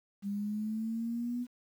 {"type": "linear sweep", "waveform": "sine", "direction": "up", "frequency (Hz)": [198.5, 246.9], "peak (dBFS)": -32, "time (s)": [0.22, 1.47], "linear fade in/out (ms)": 50, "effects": ["10-bit"]}